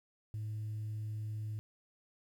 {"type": "tone", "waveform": "sine", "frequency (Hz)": 107.5, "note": "A2", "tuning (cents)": -40, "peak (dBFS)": -35, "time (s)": [0.34, 1.59], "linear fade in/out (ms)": 0, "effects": ["tanh soft clip ceiling -35 dBFS", "11-bit"]}